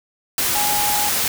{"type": "tone in noise", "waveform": "sine", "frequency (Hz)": 830.6, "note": "G#5", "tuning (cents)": 0, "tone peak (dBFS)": -22, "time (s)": [0.55, 1.09], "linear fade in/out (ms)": 2, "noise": "white", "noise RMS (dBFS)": -20, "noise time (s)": [0.38, 1.28], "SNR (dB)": -5, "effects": []}